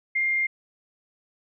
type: tone with frequency modulation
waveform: sine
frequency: 2113 Hz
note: C7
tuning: 16 cents sharp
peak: -21 dBFS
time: 0.15-0.47 s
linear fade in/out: 10 ms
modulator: 35.4 Hz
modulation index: 0.24
effects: none